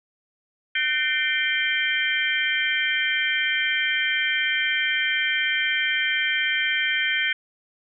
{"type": "tone cluster", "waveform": "sine", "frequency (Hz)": [1526, 1809, 2093, 2356, 3141], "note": ["G6", "A6", "C7", "D7", "G7"], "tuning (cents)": [-47, 48, 0, 5, 3], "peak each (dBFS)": -27, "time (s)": [0.75, 7.33], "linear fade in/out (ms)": 5, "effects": []}